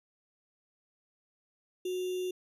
sine tone with sample-and-hold, 366.5 Hz, F#4, 16 cents flat, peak -31 dBFS, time 1.85-2.31 s, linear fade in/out 5 ms, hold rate 3150 Hz, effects resampled to 32000 Hz

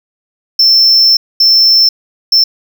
triangle tone bursts at uneven times, 5340 Hz, E8, 22 cents sharp, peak -3 dBFS, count 3, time 0.59-1.17 / 1.4-1.89 / 2.32-2.44 s, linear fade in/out 5 ms, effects none

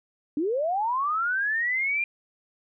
sine linear sweep, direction up, 277.2 to 2413 Hz, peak -23 dBFS, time 0.37-2.04 s, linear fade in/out 2 ms, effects none

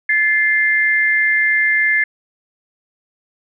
sine tone pair together, 1736.1 / 2093 Hz, A6 / C7, -24 / 0 cents, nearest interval minor third, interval 324 cents, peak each -15 dBFS, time 0.09-2.04 s, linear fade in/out 5 ms, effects none

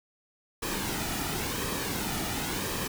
pink noise with flanger, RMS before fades -32 dBFS, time 0.62-2.88 s, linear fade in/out 10 ms, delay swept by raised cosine 1.4 to 1.91 ms, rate 0.94 Hz, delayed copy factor -0.5, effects none

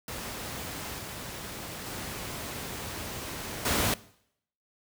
pink noise with level steps, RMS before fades -37 / -39 / -37 / -26 dBFS, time 0.08-3.94 s, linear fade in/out 2 ms, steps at 0.98 / 1.86 / 3.65 s, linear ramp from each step 5 ms, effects noise-tail reverb RT60 0.7 s tail -20 dB re dry + high-pass 60 Hz 12 dB/octave

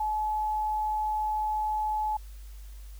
sine tone, 856 Hz, A5, 48 cents flat, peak -26 dBFS, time 0-2.17 s, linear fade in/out 5 ms, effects added 50 Hz sine -41 dBFS peak until 2.99 s + white hiss -58 dBFS RMS until 2.99 s

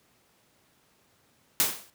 white noise with exponential decay, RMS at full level -20 dBFS, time 1.6-1.9 s, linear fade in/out 0 ms, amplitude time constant 65 ms, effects pink hiss -65 dBFS RMS until 1.94 s + high-pass 100 Hz 12 dB/octave

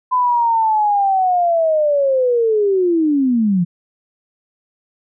sine linear sweep, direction down, 1015 to 166.9 Hz, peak -12 dBFS, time 0.11-3.65 s, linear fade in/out 20 ms, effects none

